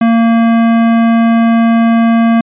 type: tone with hard clipping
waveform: sine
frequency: 229.5 Hz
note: A#3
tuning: 27 cents flat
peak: -8 dBFS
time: 0.01-2.41 s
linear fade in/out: 5 ms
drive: 16 dB
effects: resampled to 8000 Hz